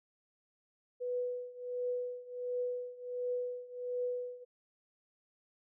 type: tone with tremolo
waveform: sine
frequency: 493.9 Hz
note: B4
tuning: in tune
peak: -31 dBFS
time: 1-4.45 s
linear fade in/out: 20 ms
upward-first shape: triangle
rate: 1.4 Hz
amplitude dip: 90%
effects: none